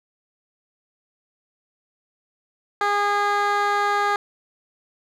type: tone with band-pass filter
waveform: 15% pulse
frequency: 408.8 Hz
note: G#4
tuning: 27 cents flat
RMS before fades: -21 dBFS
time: 2.81-4.16 s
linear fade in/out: 2 ms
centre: 1200 Hz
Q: 0.83
effects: none